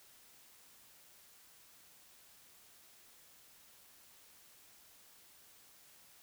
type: silence
effects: white hiss -62 dBFS RMS until 6.22 s